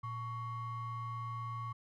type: ring-modulated tone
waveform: triangle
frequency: 500 Hz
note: B4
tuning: 21 cents sharp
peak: -33 dBFS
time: 0.03-1.73 s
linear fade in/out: 10 ms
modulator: 616 Hz
effects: none